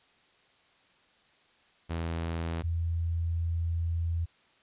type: tone pair in turn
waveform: sawtooth / sine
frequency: 82.9 / 83.81 Hz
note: E2 / E2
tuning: +10 / +29 cents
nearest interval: unison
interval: 19 cents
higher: second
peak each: -27 dBFS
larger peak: neither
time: 1.89-2.63 / 2.63-4.26 s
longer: second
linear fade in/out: 20 ms
effects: white hiss -64 dBFS RMS until 4.62 s + resampled to 8000 Hz